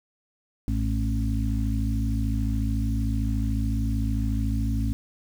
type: harmonic tone with a mistuned harmonic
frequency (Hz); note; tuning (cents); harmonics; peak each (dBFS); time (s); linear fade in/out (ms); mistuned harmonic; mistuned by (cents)
54.7; A1; -9; 1 / 2 / 4 / 5; -25 / -28 / -31 / -32; 0.68-4.93; 0; 1; +35
effects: 8-bit